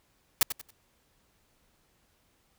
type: noise with echo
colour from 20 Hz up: white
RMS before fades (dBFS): -21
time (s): 0.41-0.43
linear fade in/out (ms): 2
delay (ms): 92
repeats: 3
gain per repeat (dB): -11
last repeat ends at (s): 0.706
effects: pink hiss -69 dBFS RMS until 2.58 s